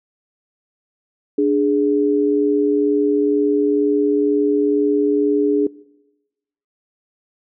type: tone pair together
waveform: sine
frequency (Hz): 293.2 / 415.3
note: D4 / G#4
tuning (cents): -3 / 0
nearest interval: tritone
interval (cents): 603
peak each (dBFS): -16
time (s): 1.38-5.67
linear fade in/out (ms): 5
effects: noise-tail reverb RT60 1.0 s tail -22 dB re dry